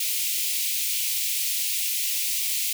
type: high-pass noise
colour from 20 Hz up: white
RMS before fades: -26 dBFS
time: 0-2.73 s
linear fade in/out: 5 ms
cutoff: 2200 Hz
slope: 48 dB/octave
effects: none